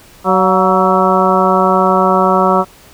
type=harmonic tone with a mistuned harmonic; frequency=188.4 Hz; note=F#3; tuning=32 cents sharp; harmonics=1 / 2 / 3 / 4 / 5 / 6 / 7; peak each=-16 / -16 / -16 / -16 / -16 / -16 / -16 dBFS; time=0.24-2.65 s; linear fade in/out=50 ms; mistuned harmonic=4; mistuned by=-58 cents; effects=pink hiss -42 dBFS RMS until 2.93 s

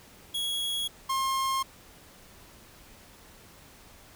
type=tone pair in turn; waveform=45% pulse; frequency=3331 / 1066.9 Hz; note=G#7 / C6; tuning=+4 / +33 cents; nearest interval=octave + minor sixth; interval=1971 cents; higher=first; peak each=-28 / -26 dBFS; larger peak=second; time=0.34-0.88 / 1.09-1.63 s; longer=neither; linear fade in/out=10 ms; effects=pink hiss -53 dBFS RMS until 4.15 s

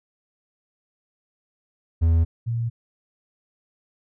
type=tone pair in turn; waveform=triangle / sine; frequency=82.41 / 116.55 Hz; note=E2 / A#2; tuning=0 / 0 cents; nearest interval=tritone; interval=600 cents; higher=second; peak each=-13 / -22 dBFS; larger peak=first; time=2.01-2.25 / 2.46-2.7 s; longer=neither; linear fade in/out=20 ms; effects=none

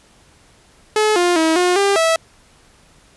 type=tone with pitch steps; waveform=sawtooth; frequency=428.3 / 352.5 / 321.4 / 358.3 / 398.6 / 653 Hz; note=A4 / F4 / E4 / F4 / G4 / E5; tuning=-47 / +16 / -44 / +44 / +29 / -17 cents; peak=-9 dBFS; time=0.96-2.16 s; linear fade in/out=2 ms; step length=200 ms; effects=pink hiss -51 dBFS RMS until 3.16 s + resampled to 24000 Hz

